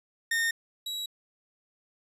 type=tone pair in turn; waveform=40% pulse; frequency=1833 / 3884 Hz; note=A#6 / B7; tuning=-30 / -30 cents; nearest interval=octave + minor second; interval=1300 cents; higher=second; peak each=-24 / -31 dBFS; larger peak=first; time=0.31-0.51 / 0.86-1.06 s; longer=neither; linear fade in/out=5 ms; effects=resampled to 32000 Hz